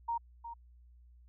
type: tone with echo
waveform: sine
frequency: 932.3 Hz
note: A#5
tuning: in tune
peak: -31 dBFS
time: 0.08-0.18 s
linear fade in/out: 10 ms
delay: 360 ms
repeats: 1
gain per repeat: -10 dB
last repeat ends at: 0.54 s
effects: added 60 Hz sine -56 dBFS peak until 1.28 s